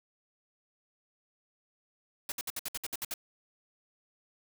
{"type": "noise bursts", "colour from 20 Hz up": "white", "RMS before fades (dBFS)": -36, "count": 10, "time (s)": [2.29, 3.139], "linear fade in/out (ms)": 2, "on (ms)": 30, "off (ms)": 61, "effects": []}